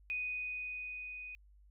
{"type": "tone with level ramp", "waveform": "sine", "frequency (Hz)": 2489, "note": "D#7", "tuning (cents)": 0, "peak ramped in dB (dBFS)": [-34, -44], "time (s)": [0.1, 1.35], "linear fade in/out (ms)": 0, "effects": ["added 50 Hz sine -59 dBFS peak until 1.7 s"]}